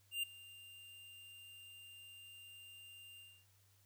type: tone with ADSR envelope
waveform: square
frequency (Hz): 2794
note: F7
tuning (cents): 0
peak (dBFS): -35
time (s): 0.11-3.46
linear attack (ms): 120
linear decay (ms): 8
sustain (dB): -20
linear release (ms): 270
effects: added 98 Hz sine -70 dBFS peak until 3.85 s + white hiss -73 dBFS RMS until 3.85 s